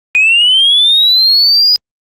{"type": "linear sweep", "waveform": "sine", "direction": "up", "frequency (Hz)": [2457, 4978], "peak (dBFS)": -4, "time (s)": [0.15, 1.76], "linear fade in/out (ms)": 0, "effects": ["tanh soft clip ceiling -2 dBFS", "Opus 48 kbps"]}